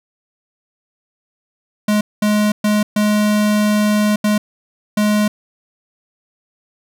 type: tone bursts at uneven times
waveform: square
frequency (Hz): 210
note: G#3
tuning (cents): +19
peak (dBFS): -13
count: 6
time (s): 1.88-2.01 / 2.22-2.52 / 2.64-2.83 / 2.96-4.16 / 4.24-4.38 / 4.97-5.28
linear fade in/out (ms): 5
effects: none